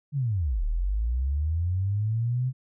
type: linear two-way sweep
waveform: sine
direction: down then up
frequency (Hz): 150 to 35.9 to 131.3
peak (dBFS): -23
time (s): 0.12-2.53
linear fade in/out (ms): 50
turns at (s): 0.64
effects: none